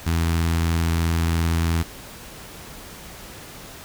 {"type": "tone with notch filter", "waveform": "sawtooth", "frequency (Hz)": 83, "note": "E2", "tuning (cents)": 12, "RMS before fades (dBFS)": -21, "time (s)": [0.06, 1.83], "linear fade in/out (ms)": 10, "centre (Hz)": 550, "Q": 1.1, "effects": ["pink hiss -40 dBFS RMS until 3.84 s"]}